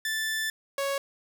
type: tone pair in turn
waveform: sawtooth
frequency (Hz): 1760 / 554.4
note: A6 / C#5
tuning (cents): 0 / 0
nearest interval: octave + minor sixth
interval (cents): 2000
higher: first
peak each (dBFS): -24 / -23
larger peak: second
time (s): 0.05-0.5 / 0.78-0.98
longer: first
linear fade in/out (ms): 2
effects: none